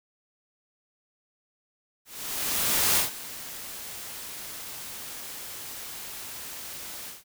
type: noise with ADSR envelope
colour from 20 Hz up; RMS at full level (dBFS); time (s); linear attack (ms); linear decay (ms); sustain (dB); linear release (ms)
white; -22; 2.05-7.24; 920; 130; -17; 170
effects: none